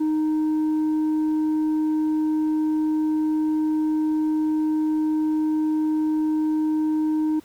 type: tone with tanh clipping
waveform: sine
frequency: 309.9 Hz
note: D#4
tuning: 7 cents flat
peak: -20 dBFS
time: 0-7.4 s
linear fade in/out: 10 ms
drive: 3 dB
effects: pink hiss -54 dBFS RMS until 7.44 s